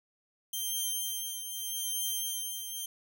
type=tone with tremolo; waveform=10% pulse; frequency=3151 Hz; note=G7; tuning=8 cents sharp; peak=-22 dBFS; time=0.53-2.86 s; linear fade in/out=5 ms; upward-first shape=triangle; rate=0.82 Hz; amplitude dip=60%; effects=none